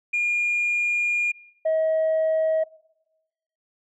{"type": "tone pair in turn", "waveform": "sine", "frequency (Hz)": [2420, 637.1], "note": ["D#7", "D#5"], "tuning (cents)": [-49, 41], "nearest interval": "octave + major seventh", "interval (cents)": 2310, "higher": "first", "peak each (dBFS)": [-19, -17], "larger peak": "second", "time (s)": [[0.13, 1.32], [1.65, 2.64]], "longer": "first", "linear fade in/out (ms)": 10, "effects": ["noise-tail reverb RT60 1.0 s tail -23 dB re dry", "tanh soft clip ceiling -17 dBFS"]}